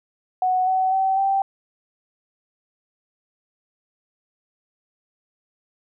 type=tone with pitch steps; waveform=sine; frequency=740 / 753.4 / 767 / 780.8 Hz; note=F#5 / F#5 / G5 / G5; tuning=0 / +31 / -38 / -7 cents; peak=-17 dBFS; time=0.42-1.42 s; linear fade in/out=2 ms; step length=250 ms; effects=none